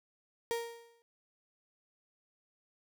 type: tone with exponential decay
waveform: 35% pulse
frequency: 466.2 Hz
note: A#4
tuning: in tune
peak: -28 dBFS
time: 0.51-1.02 s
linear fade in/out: 0 ms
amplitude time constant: 110 ms
effects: none